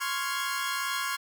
sawtooth chord, Db major seventh, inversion third, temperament equal, 1046.5 / 1108.7 / 1396.9 / 1661.2 Hz, C6 / Db6 / F6 / Ab6, 0 / 0 / 0 / 0 cents, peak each -31 dBFS, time 0-1.17 s, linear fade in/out 20 ms, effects none

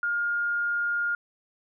sine tone, 1416 Hz, F6, 23 cents sharp, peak -24 dBFS, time 0.03-1.15 s, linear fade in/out 2 ms, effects none

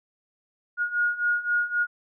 sine beating tone pair, 1435 / 1438.8 Hz, F6 / F#6, +47 / -49 cents, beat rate 3.8 Hz, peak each -27 / -24 dBFS, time 0.77-1.87 s, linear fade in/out 50 ms, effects none

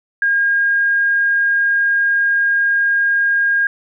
sine tone, 1621 Hz, G#6, 42 cents flat, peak -12 dBFS, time 0.22-3.67 s, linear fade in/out 2 ms, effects none

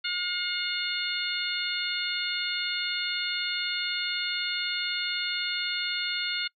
harmonic tone, 716 Hz, F5, 43 cents sharp, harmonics 2 / 3 / 4 / 5 / 6, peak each -34 / -34 / -34 / -34 / -34 dBFS, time 0.04-6.48 s, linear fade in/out 10 ms, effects noise-tail reverb RT60 0.1 s tail -25 dB re dry

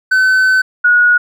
triangle / sine tone pair in turn, 1520 / 1453.5 Hz, F#6 / F#6, +46 / -31 cents, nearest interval minor second, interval 77 cents, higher first, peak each -6 dBFS, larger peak neither, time 0.11-0.62 / 0.84-1.18 s, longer first, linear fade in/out 10 ms, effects none

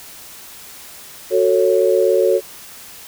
sine chord, F# minor, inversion none, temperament equal with one note detuned, 370 / 446.9 / 554.4 Hz, F#4 / A4 / C#5, 0 / +27 / 0 cents, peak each -16 dBFS, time 1.3-2.41 s, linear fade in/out 50 ms, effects white hiss -38 dBFS RMS until 3.07 s

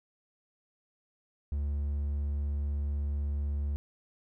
triangle tone, 72 Hz, D2, 34 cents flat, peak -27 dBFS, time 1.52-3.76 s, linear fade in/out 0 ms, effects none

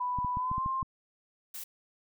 sine tone with pitch glide, 991 to 1056 Hz, B5 to C6, +6 to +16 cents, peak -29 dBFS, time 0-0.83 s, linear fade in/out 10 ms, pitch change +110 cents, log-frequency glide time 0.36-0.64 s
clicks, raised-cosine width 5 ms, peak -25 dBFS, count 7, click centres 0.187 / 0.247 / 0.371 / 0.515 / 0.581 / 0.661 / 0.828 s
blue noise, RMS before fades -41 dBFS, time 1.54-1.64 s, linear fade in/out 5 ms
effects none

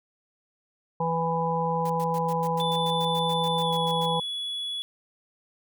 harmonic tone, 165.5 Hz, E3, 7 cents sharp, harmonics 1 / 3 / 5 / 6, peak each -29 / -29 / -29 / -29 dBFS, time 1-4.2 s, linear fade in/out 5 ms
white noise bursts, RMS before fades -44 dBFS, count 16, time 1.85-4.059 s, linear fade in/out 5 ms, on 49 ms, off 95 ms
triangle tone with pitch glide, 3501 to 3392 Hz, A7 to G#7, -9 to +36 cents, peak -28 dBFS, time 2.6-4.82 s, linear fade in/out 0 ms, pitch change -55 cents, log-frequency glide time 3.6-3.73 s
effects none

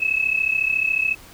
sine tone pair together, 2572 / 2606 Hz, E7 / E7, -43 / -20 cents, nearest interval unison, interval 23 cents, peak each -21 dBFS, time 0-1.15 s, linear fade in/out 20 ms, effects pink hiss -45 dBFS RMS until 1.33 s

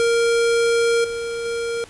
square tone with level steps, 466.2 Hz, A#4, in tune, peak -16 / -25 / -23 dBFS, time 0-1.84 s, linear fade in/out 0 ms, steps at 1.04 / 1.45 s, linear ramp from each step 5 ms, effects pink hiss -45 dBFS RMS until 1.89 s + resampled to 24000 Hz

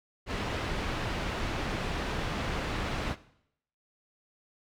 pink low-pass noise, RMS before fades -33 dBFS, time 0.26-3.16 s, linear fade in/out 50 ms, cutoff 3300 Hz, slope 12 dB/octave, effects noise-tail reverb RT60 0.7 s tail -17 dB re dry

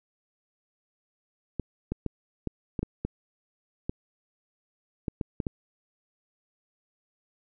clicks, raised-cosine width 3 ms, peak -16 dBFS, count 12, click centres 1.597 / 1.92 / 2.063 / 2.473 / 2.792 / 2.83 / 3.05 / 3.895 / 5.082 / 5.212 / 5.402 / 5.468 s, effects none

